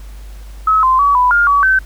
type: tone with pitch steps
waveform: sine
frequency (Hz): 1286 / 1038 / 1137 / 994 / 1411 / 1137 / 1538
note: E6 / C6 / C#6 / B5 / F6 / C#6 / G6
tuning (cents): -43 / -14 / +44 / +11 / +17 / +44 / -33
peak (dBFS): -8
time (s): 0.67-1.79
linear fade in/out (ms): 5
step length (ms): 160
effects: added 50 Hz sine -29 dBFS peak until 1.85 s + pink hiss -45 dBFS RMS until 1.85 s